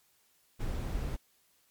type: noise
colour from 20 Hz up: brown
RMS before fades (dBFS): -34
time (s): 0.59-1.17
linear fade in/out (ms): 20
effects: white hiss -69 dBFS RMS until 1.7 s + MP3 96 kbps